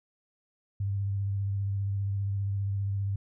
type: tone with vibrato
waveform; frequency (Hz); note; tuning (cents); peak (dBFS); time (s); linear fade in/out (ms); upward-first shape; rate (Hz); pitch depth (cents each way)
sine; 99.2; G2; +21; -27; 0.8-3.16; 5; triangle; 15; 28
effects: none